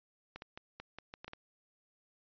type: clicks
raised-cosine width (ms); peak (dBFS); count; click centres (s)
0.3; -29; 9; 0.36 / 0.421 / 0.575 / 0.8 / 0.986 / 1.139 / 1.245 / 1.28 / 1.334
effects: resampled to 11025 Hz

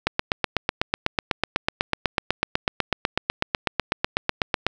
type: click train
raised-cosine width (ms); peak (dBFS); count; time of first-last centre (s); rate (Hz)
0.3; -3; 38; 0.07-4.666; 8.05
effects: none

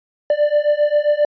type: beating tone pair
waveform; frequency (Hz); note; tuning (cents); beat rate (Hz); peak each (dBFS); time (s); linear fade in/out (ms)
triangle; 587.3 / 594.8; D5 / D5; 0 / +22; 7.5; -15 / -14; 0.3-1.25; 2
effects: resampled to 11025 Hz

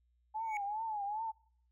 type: tone with vibrato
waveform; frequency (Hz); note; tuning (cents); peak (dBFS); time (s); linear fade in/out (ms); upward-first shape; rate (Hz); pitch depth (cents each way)
sine; 850; G#5; +40; -35; 0.34-1.32; 20; triangle; 2.5; 130
type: tone with exponential growth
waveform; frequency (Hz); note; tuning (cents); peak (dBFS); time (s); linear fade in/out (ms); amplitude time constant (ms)
triangle; 2237; C#7; +15; -34; 0.39-0.57; 1; 38
effects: noise-tail reverb RT60 0.6 s tail -25 dB re dry + added 60 Hz sine -70 dBFS peak until 1.71 s

